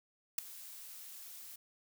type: noise with ADSR envelope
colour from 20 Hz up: blue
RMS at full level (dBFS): -28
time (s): 0.38-1.56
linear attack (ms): 5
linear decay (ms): 6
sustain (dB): -22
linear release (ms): 6
effects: none